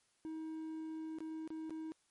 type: tone with dropouts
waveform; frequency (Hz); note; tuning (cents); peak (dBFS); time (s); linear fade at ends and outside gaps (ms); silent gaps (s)
triangle; 317.5; D#4; +35; -39; 0.25-1.92; 0; 1.186-1.205 / 1.476-1.504 / 1.696-1.706
effects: white hiss -75 dBFS RMS until 2.1 s + MP3 48 kbps